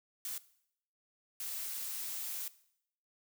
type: noise bursts at uneven times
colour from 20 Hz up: blue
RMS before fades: -40 dBFS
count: 2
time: 0.25-0.38 / 1.4-2.48 s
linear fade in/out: 2 ms
effects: noise-tail reverb RT60 0.7 s tail -18 dB re dry